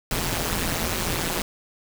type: noise with amplitude modulation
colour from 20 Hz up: pink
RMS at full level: -22 dBFS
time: 0.11-1.42 s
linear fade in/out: 2 ms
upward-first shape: sine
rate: 170 Hz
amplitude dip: 90%
effects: none